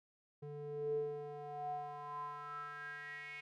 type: tone with band-pass filter sweep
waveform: square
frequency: 146.4 Hz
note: D3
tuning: 5 cents flat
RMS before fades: -44 dBFS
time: 0.42-3.41 s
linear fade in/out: 10 ms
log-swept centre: 310 to 2300 Hz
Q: 8.5
effects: none